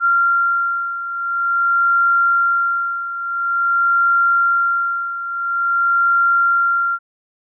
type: beating tone pair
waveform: sine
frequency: 1382 / 1382.48 Hz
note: F6 / F6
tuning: -19 / -18 cents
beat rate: 0.48 Hz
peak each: -15 / -20 dBFS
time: 0-6.99 s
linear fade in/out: 50 ms
effects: none